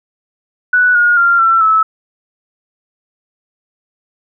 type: tone with pitch steps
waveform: sine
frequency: 1480 / 1433.7 / 1388.9 / 1345.5 / 1303.4 Hz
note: F#6 / F6 / F6 / E6 / E6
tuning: 0 / +45 / -10 / +35 / -20 cents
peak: -7 dBFS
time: 0.73-1.83 s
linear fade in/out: 5 ms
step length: 220 ms
effects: none